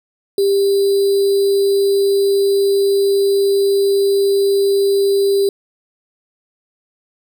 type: tone with sample-and-hold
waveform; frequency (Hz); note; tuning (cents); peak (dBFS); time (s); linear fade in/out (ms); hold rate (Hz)
sine; 396.3; G4; +19; -11; 0.38-5.49; 2; 4410
effects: none